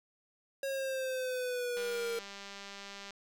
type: exponential sweep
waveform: square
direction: down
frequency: 547 to 461.7 Hz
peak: -34 dBFS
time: 0.63-2.19 s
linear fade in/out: 2 ms
type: click train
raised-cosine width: 0.2 ms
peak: -29 dBFS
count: 267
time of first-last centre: 1.77-3.107 s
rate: 199 Hz
effects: none